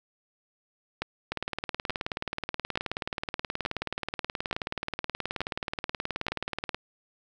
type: two click trains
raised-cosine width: 0.3 ms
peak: -14 / -13 dBFS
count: 103 / 7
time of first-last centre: 1.32-6.746 / 1.02-6.283 s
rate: 18.8 / 1.14 Hz
effects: none